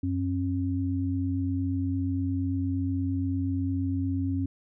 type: tone pair together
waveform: sine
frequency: 93.1 / 270.7 Hz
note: F#2 / C#4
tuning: +11 / -41 cents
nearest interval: octave + tritone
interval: 1848 cents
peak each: -28 dBFS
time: 0.03-4.46 s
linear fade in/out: 5 ms
effects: none